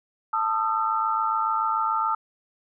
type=tone cluster; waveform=sine; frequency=887 / 1232 / 1339 Hz; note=A5 / D#6 / E6; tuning=+14 / -17 / +27 cents; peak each=-26 dBFS; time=0.33-2.15 s; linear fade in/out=5 ms; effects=none